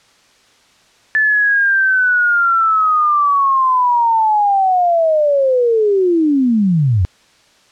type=linear sweep; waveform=sine; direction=down; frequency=1751 to 82.7 Hz; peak=-10 dBFS; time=1.15-7.05 s; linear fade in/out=0 ms; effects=white hiss -51 dBFS RMS until 7.71 s + low-pass 6000 Hz 12 dB/octave